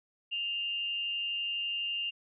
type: tone with amplitude modulation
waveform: sine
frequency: 2800 Hz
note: F7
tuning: 4 cents sharp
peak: -29 dBFS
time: 0.31-2.11 s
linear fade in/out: 20 ms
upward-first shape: sine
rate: 212 Hz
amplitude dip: 45%
effects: none